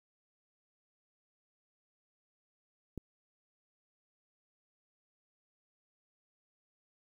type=click; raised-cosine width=3 ms; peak=-27 dBFS; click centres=2.977 s; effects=10-bit